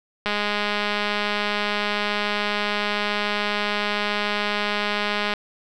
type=click train; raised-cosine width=0.3 ms; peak=-8 dBFS; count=1052; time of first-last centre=0.26-5.337 s; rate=207 Hz; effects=none